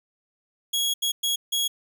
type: tone bursts at uneven times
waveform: sawtooth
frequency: 3322 Hz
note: G#7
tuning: in tune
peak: -19 dBFS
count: 4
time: 0.73-0.94 / 1.02-1.12 / 1.23-1.36 / 1.52-1.68 s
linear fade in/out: 10 ms
effects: none